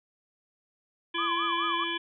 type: harmonic tone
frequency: 338.1 Hz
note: E4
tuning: 44 cents sharp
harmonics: 1 / 3 / 5 / 7 / 9 / 10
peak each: -36 / -36 / -36 / -36 / -36 / -36 dBFS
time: 1.14-1.98 s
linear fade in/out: 10 ms
type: tone with vibrato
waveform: sine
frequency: 1129 Hz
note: C#6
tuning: 31 cents sharp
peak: -28 dBFS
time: 1.18-1.84 s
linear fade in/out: 5 ms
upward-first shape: sine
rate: 4.7 Hz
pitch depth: 180 cents each way
effects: none